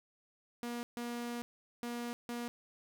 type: tone bursts at uneven times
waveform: sawtooth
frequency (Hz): 238.8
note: A#3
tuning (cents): +42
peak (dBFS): -34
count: 4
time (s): 0.63-0.83 / 0.97-1.42 / 1.83-2.13 / 2.29-2.48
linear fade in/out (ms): 0
effects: none